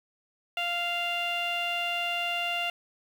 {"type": "tone with low-pass filter", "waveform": "sawtooth", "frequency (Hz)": 696, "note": "F5", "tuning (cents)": -6, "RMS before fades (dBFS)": -30, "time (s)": [0.57, 2.7], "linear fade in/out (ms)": 2, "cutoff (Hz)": 2900, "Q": 7.3, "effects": ["8-bit"]}